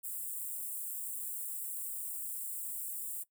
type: high-pass noise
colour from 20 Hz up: white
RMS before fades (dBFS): -40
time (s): 0.03-3.24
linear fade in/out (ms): 20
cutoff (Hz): 7600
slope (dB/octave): 96
effects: noise-tail reverb RT60 0.1 s tail -18 dB re dry